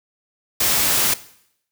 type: noise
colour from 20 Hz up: white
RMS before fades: -18 dBFS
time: 0.6-1.14 s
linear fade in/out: 5 ms
effects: noise-tail reverb RT60 0.7 s tail -17 dB re dry